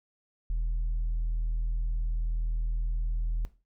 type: tone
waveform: sine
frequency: 40.47 Hz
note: E1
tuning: 31 cents flat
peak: -24 dBFS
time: 0.5-3.45 s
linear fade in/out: 0 ms
effects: noise-tail reverb RT60 0.3 s tail -17 dB re dry + tanh soft clip ceiling -25 dBFS